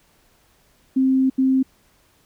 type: tone bursts at uneven times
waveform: sine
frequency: 263.3 Hz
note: C4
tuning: 11 cents sharp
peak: -14 dBFS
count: 2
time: 0.96-1.3 / 1.38-1.63 s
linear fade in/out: 10 ms
effects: pink hiss -59 dBFS RMS until 2.25 s